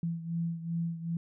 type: beating tone pair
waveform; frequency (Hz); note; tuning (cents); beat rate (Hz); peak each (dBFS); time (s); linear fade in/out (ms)
sine; 167 / 169.6; E3 / E3; +23 / +50; 2.6; -32 / -37; 0.03-1.17; 2
effects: none